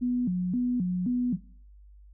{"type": "tone with vibrato", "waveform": "sine", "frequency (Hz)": 211.1, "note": "G#3", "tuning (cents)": 29, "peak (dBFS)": -24, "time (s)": [0.01, 1.37], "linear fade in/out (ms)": 20, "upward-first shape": "square", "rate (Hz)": 1.9, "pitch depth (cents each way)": 270, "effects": ["noise-tail reverb RT60 0.5 s tail -20 dB re dry", "added 50 Hz sine -49 dBFS peak until 2.13 s"]}